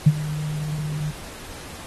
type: tone with ADSR envelope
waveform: sine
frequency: 151.5 Hz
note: D#3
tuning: 46 cents flat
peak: -7 dBFS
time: 0.06-1.11 s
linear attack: 10 ms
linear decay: 47 ms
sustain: -17 dB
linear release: 7 ms
effects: pink hiss -39 dBFS RMS until 1.86 s + AAC 32 kbps